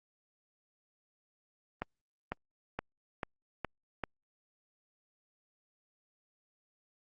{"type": "accelerating click train", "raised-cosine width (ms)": 0.5, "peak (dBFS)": -19, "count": 6, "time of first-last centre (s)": [1.82, 4.037], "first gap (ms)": 500, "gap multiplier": 0.94, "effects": ["Opus 32 kbps"]}